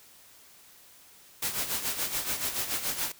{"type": "noise with tremolo", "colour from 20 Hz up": "white", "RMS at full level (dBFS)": -29, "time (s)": [1.42, 3.12], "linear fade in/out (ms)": 5, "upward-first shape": "sine", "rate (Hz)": 7, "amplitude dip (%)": 65, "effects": ["white hiss -55 dBFS RMS until 3.19 s"]}